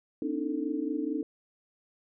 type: tone cluster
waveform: sine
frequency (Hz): 253.9 / 290.3 / 314.8 / 444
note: B3 / D4 / D#4 / A4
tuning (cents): +48 / -20 / +20 / +16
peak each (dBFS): -37 / -32 / -33 / -38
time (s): 0.22-1.23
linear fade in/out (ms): 2
effects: none